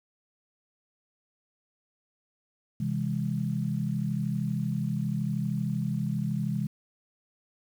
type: chord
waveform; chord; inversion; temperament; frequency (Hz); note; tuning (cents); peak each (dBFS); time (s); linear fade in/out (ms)
sine; C augmented; none; just; 130.81 / 163.52 / 204.4; C3 / E3 / G#3; 0 / -14 / -27; -31; 2.8-6.67; 5
effects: 9-bit